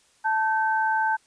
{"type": "tone pair together", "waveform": "sine", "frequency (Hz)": [880, 1545.9], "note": ["A5", "G6"], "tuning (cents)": [0, -25], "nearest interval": "minor seventh", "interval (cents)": 975, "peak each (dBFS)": [-22, -25], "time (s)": [0.24, 1.17], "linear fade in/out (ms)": 20, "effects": ["white hiss -61 dBFS RMS until 1.26 s", "resampled to 22050 Hz"]}